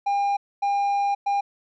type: tone bursts at uneven times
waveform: triangle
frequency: 804 Hz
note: G5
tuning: 44 cents sharp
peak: -18 dBFS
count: 3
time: 0.06-0.37 / 0.62-1.15 / 1.26-1.41 s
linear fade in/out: 10 ms
effects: resampled to 16000 Hz